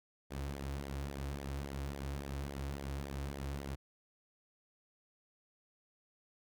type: tone with flanger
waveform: sawtooth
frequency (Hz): 69.5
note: C#2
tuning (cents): +5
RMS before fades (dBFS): -41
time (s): 0.3-3.76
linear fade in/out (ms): 20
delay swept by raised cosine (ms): 0.72 to 5.22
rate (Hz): 3.6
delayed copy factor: -0.6
effects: none